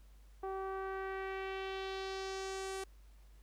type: tone with low-pass filter sweep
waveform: sawtooth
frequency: 384.1 Hz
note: G4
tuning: 35 cents flat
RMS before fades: -41 dBFS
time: 0.43-2.84 s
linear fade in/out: 5 ms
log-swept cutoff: 940 to 9500 Hz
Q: 1.8
effects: added 50 Hz sine -56 dBFS peak until 3.42 s + pink hiss -71 dBFS RMS until 3.42 s